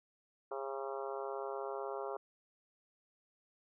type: harmonic tone with a mistuned harmonic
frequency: 136.1 Hz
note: C#3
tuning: 31 cents flat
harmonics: 3 / 4 / 5 / 6 / 7 / 8 / 9 / 10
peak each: -42 / -44 / -46 / -48 / -49 / -50 / -51 / -52 dBFS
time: 0.51-2.17 s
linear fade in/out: 5 ms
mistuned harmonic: 9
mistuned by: -39 cents
effects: none